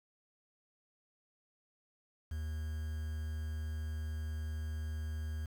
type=tone with quantisation; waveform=triangle; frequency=77.78 Hz; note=D#2; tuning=in tune; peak=-34 dBFS; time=2.31-5.46 s; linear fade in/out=5 ms; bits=9; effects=none